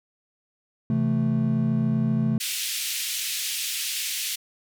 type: chord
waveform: triangle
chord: A minor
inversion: first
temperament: just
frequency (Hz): 132 / 165 / 220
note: C3 / E3 / A3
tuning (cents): +16 / +2 / 0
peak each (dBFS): -23 / -26 / -21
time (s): 0.9-2.38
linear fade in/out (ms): 2
type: band-pass noise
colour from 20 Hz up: pink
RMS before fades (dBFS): -29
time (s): 2.4-4.36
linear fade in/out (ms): 10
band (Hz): 2500 to 16000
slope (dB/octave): 24
effects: none